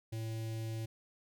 square tone with notch filter, 111.9 Hz, A2, 30 cents sharp, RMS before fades -39 dBFS, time 0.12-0.86 s, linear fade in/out 10 ms, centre 1200 Hz, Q 0.74, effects none

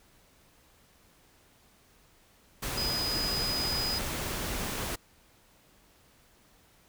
sine tone in noise, 4978 Hz, D#8, in tune, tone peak -30 dBFS, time 2.77-3.99 s, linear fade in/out 10 ms, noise pink, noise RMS -34 dBFS, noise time 2.62-4.96 s, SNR +1 dB, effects pink hiss -62 dBFS RMS until 6.88 s

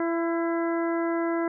harmonic tone with a mistuned harmonic, 335.2 Hz, E4, 29 cents sharp, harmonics 1 / 2 / 3 / 4 / 5 / 6, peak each -25 / -31 / -35 / -37 / -39 / -41 dBFS, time 0-1.48 s, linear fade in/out 2 ms, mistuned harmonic 5, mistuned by -33 cents, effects none

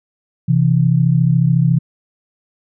sine tone pair together, 130.81 / 164.81 Hz, C3 / E3, 0 / 0 cents, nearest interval major third, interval 400 cents, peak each -13 dBFS, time 0.48-1.79 s, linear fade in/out 10 ms, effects none

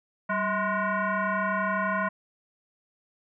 sine tone with frequency modulation, 193.1 Hz, G3, 26 cents flat, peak -24 dBFS, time 0.29-2.09 s, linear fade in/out 10 ms, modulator 418 Hz, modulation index 3.8, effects none

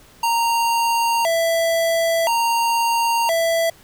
square tone with vibrato, 784 Hz, G5, in tune, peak -17 dBFS, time 0.23-3.7 s, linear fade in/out 5 ms, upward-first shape square, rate 0.49 Hz, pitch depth 290 cents each way, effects pink hiss -49 dBFS RMS until 3.83 s

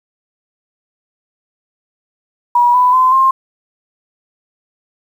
sine tone with pitch steps, 965 / 995.6 / 1027.1 / 1059.7 Hz, B5 / B5 / C6 / C6, -40 / +14 / -32 / +22 cents, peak -7 dBFS, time 2.55-3.31 s, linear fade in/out 5 ms, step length 190 ms, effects 7-bit

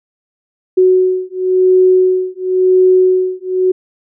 sine beating tone pair, 370 / 370.95 Hz, F#4 / F#4, 0 / +4 cents, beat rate 0.95 Hz, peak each -11 dBFS, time 0.77-3.72 s, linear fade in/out 10 ms, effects none

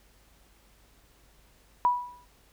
sine tone with exponential decay, 980 Hz, B5, 14 cents flat, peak -17 dBFS, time 1.85-2.25 s, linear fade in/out 0 ms, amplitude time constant 85 ms, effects added 50 Hz sine -62 dBFS peak until 2.52 s + pink hiss -62 dBFS RMS until 2.52 s

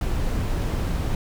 brown noise, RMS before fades -24 dBFS, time 0.01-1.15 s, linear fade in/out 2 ms, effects none

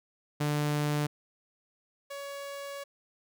sawtooth tone pair in turn, 148.1 / 561.4 Hz, D3 / C#5, +15 / +22 cents, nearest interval octave + major seventh, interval 2307 cents, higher second, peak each -23 / -34 dBFS, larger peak first, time 0.4-1.07 / 2.1-2.84 s, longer second, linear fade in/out 10 ms, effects none

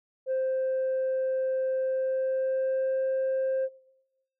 sine tone with pitch glide, 523.3 to 527.9 Hz, C5 to C5, 0 to +15 cents, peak -23 dBFS, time 0.26-3.69 s, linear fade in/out 50 ms, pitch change +15 cents, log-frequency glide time 1.77-3.04 s, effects noise-tail reverb RT60 1.0 s tail -22 dB re dry + tanh soft clip ceiling -23 dBFS

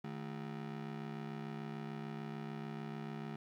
35% pulse ring-modulated tone, 185 Hz, F#3, in tune, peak -37 dBFS, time 0.04-3.36 s, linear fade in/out 5 ms, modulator 33.4 Hz, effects low-pass 3000 Hz 12 dB/octave + 12-bit

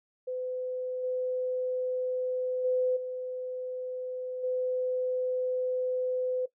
sine tone with level steps, 507 Hz, B4, 45 cents sharp, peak -31 / -28 / -24 / -33 / -27 dBFS, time 0.27-6.46 s, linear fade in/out 10 ms, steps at 1.03 / 2.64 / 2.96 / 4.43 s, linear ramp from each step 10 ms, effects noise-tail reverb RT60 0.1 s tail -17 dB re dry

